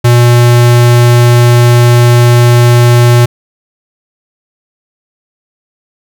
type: tone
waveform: square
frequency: 120.5 Hz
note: B2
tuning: 42 cents flat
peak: -3 dBFS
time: 0.04-3.26 s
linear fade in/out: 10 ms
effects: none